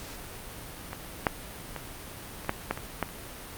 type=clicks; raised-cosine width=0.5 ms; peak=-20 / -7 / -19 / -26 / -10 / -11 / -20 / -11 / -27 dBFS; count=9; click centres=0.931 / 1.268 / 1.763 / 2.447 / 2.494 / 2.71 / 2.775 / 3.027 / 3.09 s; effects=pink hiss -42 dBFS RMS until 3.57 s + Opus 48 kbps